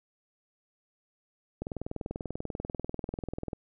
click train, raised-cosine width 2 ms, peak -21 dBFS, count 40, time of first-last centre 1.62-3.532 s, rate 20.4 Hz, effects none

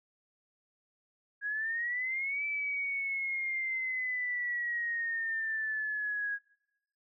sine exponential two-way sweep, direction up then down, 1645 to 2321 to 1645 Hz, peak -31 dBFS, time 1.41-6.39 s, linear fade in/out 50 ms, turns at 2.45 s, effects noise-tail reverb RT60 0.9 s tail -25 dB re dry

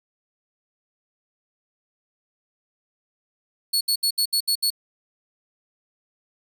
sawtooth tone bursts, 4397 Hz, C#8, 15 cents flat, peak -16 dBFS, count 7, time 3.73-4.704 s, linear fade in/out 10 ms, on 80 ms, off 69 ms, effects none

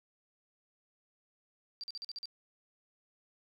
sine tone bursts, 4699 Hz, D8, in tune, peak -39 dBFS, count 7, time 1.81-2.256 s, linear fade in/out 0 ms, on 26 ms, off 44 ms, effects none

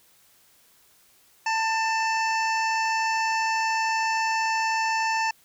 harmonic tone with a mistuned harmonic, 893 Hz, A5, 25 cents sharp, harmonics 1 / 2 / 3 / 5 / 6 / 7 / 8, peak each -24 / -29 / -30 / -40 / -36 / -43 / -43 dBFS, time 1.46-5.31 s, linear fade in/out 5 ms, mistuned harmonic 3, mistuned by -23 cents, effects white hiss -59 dBFS RMS until 5.44 s

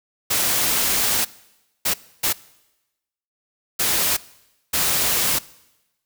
white noise bursts at uneven times, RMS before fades -20 dBFS, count 5, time 0.3-1.25 / 1.85-1.94 / 2.23-2.33 / 3.79-4.17 / 4.73-5.39 s, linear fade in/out 10 ms, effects noise-tail reverb RT60 1.0 s tail -21 dB re dry

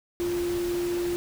sine tone in noise, 349.2 Hz, F4, in tune, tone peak -25 dBFS, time 0.2-1.16 s, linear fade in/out 0 ms, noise pink, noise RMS -38 dBFS, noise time 0.2-1.16 s, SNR +10 dB, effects none

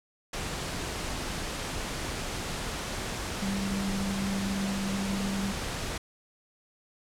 sine tone in noise, 196 Hz, G3, in tune, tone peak -29 dBFS, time 3.42-5.52 s, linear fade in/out 5 ms, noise pink, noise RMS -34 dBFS, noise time 0.33-5.98 s, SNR +2 dB, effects low-pass 9000 Hz 12 dB/octave

